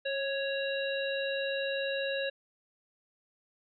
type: harmonic tone with a mistuned harmonic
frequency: 554.4 Hz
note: C#5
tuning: in tune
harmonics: 1 / 3 / 5 / 7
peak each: -32 / -37 / -39 / -40 dBFS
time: 0.05-2.3 s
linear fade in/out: 10 ms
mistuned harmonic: 1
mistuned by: -24 cents
effects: none